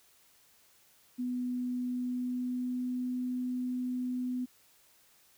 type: tone with pitch glide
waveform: sine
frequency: 248.4 to 250.7 Hz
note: B3 to B3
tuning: +10 to +26 cents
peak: -31 dBFS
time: 1.18-4.46 s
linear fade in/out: 20 ms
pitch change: +16 cents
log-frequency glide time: 1.86-3.2 s
effects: white hiss -64 dBFS RMS until 5.37 s